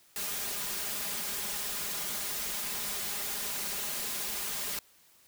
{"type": "noise with comb filter", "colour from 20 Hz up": "white", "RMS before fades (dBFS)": -35, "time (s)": [0.16, 4.79], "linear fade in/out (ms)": 2, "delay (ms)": 4.9, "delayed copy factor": 0.75, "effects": ["white hiss -62 dBFS RMS until 5.27 s"]}